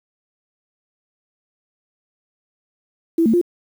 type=tone with pitch steps; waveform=sine; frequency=331 / 224.7 / 349.9 Hz; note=E4 / A3 / F4; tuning=+7 / +37 / +3 cents; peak=-12 dBFS; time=3.18-3.414 s; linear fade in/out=5 ms; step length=78 ms; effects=7-bit